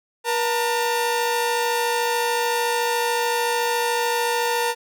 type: tone pair together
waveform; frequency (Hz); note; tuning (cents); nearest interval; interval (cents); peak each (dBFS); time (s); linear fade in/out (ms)
sawtooth; 478.1 / 902.5; A#4 / A5; +44 / +44; major seventh; 1100; -19; 0.24-4.75; 50
effects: none